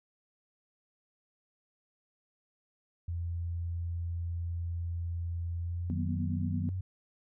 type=tone with pitch glide; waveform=sine; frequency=85.3 to 93.02 Hz; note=F2 to F#2; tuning=-40 to +10 cents; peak=-32 dBFS; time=3.08-6.81 s; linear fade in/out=5 ms; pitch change=+150 cents; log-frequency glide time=5.58-6.56 s
type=chord; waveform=sine; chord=B major seventh; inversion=first; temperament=equal with one note detuned; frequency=155.56 / 185 / 237.8 / 246.9 Hz; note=D#3 / F#3 / A#3 / B3; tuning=0 / 0 / +35 / 0 cents; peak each=-37 / -36 / -39 / -39 dBFS; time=5.9-6.69 s; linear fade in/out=0 ms
effects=none